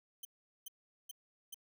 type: tone bursts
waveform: 5% pulse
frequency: 3100 Hz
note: G7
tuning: 20 cents flat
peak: -35 dBFS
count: 4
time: 0.23-1.544 s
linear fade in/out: 5 ms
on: 21 ms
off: 410 ms
effects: none